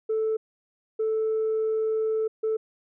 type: tone bursts at uneven times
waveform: sine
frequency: 439.3 Hz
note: A4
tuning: 3 cents flat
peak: -21 dBFS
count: 3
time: 0.09-0.37 / 0.99-2.28 / 2.43-2.57 s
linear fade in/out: 10 ms
effects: tanh soft clip ceiling -20 dBFS

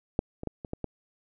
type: clicks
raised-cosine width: 2 ms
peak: -10 / -23 / -18 / -24 / -19 / -18 dBFS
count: 6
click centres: 0.191 / 0.434 / 0.473 / 0.648 / 0.734 / 0.843 s
effects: none

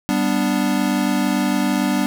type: chord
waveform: square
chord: G major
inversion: none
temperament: equal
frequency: 196 / 246.9 / 293.7 Hz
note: G3 / B3 / D4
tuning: 0 / 0 / 0 cents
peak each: -22 dBFS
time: 0.09-2.06 s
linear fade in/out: 0 ms
effects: none

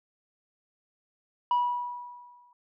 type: tone with exponential decay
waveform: sine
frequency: 974 Hz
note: B5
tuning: 24 cents flat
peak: -18 dBFS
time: 1.51-2.53 s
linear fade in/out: 2 ms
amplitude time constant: 220 ms
effects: tanh soft clip ceiling -20 dBFS

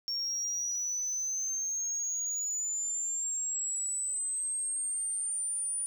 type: exponential sweep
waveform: sine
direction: up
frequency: 5500 to 9500 Hz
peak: -29 dBFS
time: 0.08-5.86 s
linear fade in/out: 0 ms
effects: tanh soft clip ceiling -28 dBFS + 10-bit

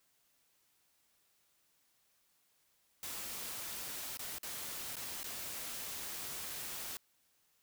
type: noise with dropouts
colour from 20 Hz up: white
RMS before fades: -43 dBFS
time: 3.03-6.97 s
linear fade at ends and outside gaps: 1 ms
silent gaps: 4.172-4.193 / 4.384-4.431 / 4.956-4.967 / 5.232-5.242 s
effects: white hiss -74 dBFS RMS until 7.62 s

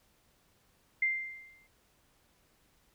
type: tone with exponential decay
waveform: sine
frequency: 2093 Hz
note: C7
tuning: in tune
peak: -24 dBFS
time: 1.02-1.67 s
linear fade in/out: 5 ms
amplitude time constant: 140 ms
effects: pink hiss -69 dBFS RMS until 2.94 s

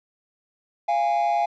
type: tone pair together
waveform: triangle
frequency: 692 / 822.9 Hz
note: F5 / G#5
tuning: -16 / -16 cents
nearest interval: minor third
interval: 300 cents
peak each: -19 dBFS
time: 0.88-1.46 s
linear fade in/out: 10 ms
effects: tanh soft clip ceiling -14 dBFS + resampled to 16000 Hz

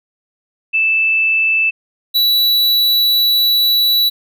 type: tone pair in turn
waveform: sine / square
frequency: 2637 / 3937 Hz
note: E7 / B7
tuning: 0 / -6 cents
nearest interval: perfect fifth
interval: 694 cents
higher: second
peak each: -11 dBFS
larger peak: neither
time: 0.73-1.71 / 2.14-4.1 s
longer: second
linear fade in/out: 20 ms
effects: none

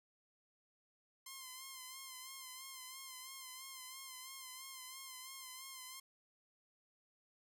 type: tone with vibrato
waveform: 5% pulse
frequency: 1046.5 Hz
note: C6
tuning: in tune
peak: -37 dBFS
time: 1.26-6 s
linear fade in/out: 5 ms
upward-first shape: sine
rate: 3 Hz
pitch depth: 47 cents each way
effects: none

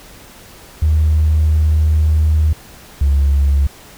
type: tone pair in turn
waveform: triangle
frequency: 77.4 / 69.92 Hz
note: D#2 / C#2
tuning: -9 / +16 cents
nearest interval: major second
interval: 175 cents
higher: first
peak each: -6 dBFS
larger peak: neither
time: 0.82-2.53 / 3.01-3.67 s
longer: first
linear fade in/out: 5 ms
effects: tanh soft clip ceiling -7 dBFS + pink hiss -40 dBFS RMS until 3.97 s

